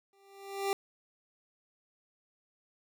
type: tone with exponential growth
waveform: 25% pulse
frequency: 394.5 Hz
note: G4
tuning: 11 cents sharp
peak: -23 dBFS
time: 0.13-0.73 s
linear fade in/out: 1 ms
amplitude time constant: 130 ms
effects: none